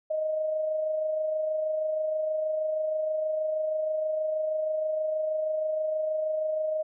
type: tone with amplitude modulation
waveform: sine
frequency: 623 Hz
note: D#5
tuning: 2 cents sharp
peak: -24 dBFS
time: 0.1-6.83 s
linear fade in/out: 10 ms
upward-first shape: sine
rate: 26.3 Hz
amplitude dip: 35%
effects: none